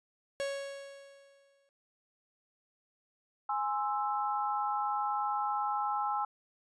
45% pulse tone with exponential decay, 554.4 Hz, C#5, in tune, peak -31 dBFS, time 0.4-1.69 s, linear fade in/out 0 ms, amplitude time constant 280 ms
sine chord, Ab augmented, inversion none, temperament equal, 830.6 / 1046.5 / 1318.5 Hz, Ab5 / C6 / E6, 0 / 0 / 0 cents, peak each -32 / -37 / -35 dBFS, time 3.49-6.25 s, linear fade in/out 5 ms
effects resampled to 22050 Hz

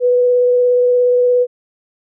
sine tone with vibrato, 493.3 Hz, B4, 2 cents flat, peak -9 dBFS, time 0-1.47 s, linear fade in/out 50 ms, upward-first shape sine, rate 17 Hz, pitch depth 9 cents each way, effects none

